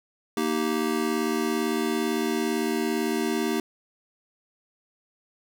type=chord; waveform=square; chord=Eb major; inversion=second; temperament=just; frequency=233.3 / 311.1 / 388.9 Hz; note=Bb3 / Eb4 / G4; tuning=+2 / 0 / -14 cents; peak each=-29 dBFS; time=0.37-3.6 s; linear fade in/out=2 ms; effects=none